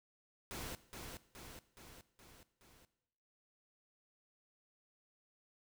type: noise with echo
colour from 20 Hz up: pink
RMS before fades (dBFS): -45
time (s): 0.51-0.75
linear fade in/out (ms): 0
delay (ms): 420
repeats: 5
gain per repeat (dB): -4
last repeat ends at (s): 2.85
effects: noise-tail reverb RT60 0.9 s tail -17 dB re dry